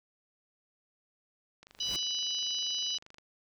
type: click train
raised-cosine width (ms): 0.2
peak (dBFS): -34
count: 40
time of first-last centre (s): 1.63-3.184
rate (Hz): 25.1
type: noise with exponential growth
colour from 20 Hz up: pink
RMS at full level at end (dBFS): -39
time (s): 1.68-1.96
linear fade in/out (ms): 0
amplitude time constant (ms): 60
type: harmonic tone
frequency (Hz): 987.8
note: B5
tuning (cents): 0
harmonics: 3 / 4 / 5 / 6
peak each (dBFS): -34 / -36 / -38 / -40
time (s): 1.8-2.98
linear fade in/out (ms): 5
effects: none